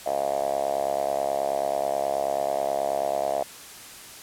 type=tone with band-pass filter; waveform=5% pulse; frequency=69.3 Hz; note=C#2; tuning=in tune; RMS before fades=-26 dBFS; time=0.06-3.43 s; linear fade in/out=5 ms; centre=660 Hz; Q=8.1; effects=white hiss -43 dBFS RMS until 4.22 s + low-pass 12000 Hz 12 dB/octave